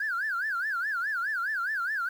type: tone with vibrato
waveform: sine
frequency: 1554 Hz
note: G6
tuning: 16 cents flat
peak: -26 dBFS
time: 0-2.09 s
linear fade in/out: 5 ms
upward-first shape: sine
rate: 4.8 Hz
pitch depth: 230 cents each way
effects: tanh soft clip ceiling -24 dBFS + 9-bit